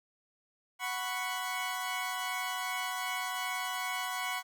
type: chord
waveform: 20% pulse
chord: F# suspended fourth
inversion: none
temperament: equal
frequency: 740 / 987.8 / 1108.7 Hz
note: F#5 / B5 / C#6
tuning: 0 / 0 / 0 cents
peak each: -33 dBFS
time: 0.79-4.43 s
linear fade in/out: 50 ms
effects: none